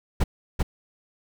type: noise with echo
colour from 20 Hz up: brown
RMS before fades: -18 dBFS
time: 0.2-0.24 s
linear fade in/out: 10 ms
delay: 390 ms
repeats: 1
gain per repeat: -2 dB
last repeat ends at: 0.63 s
effects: none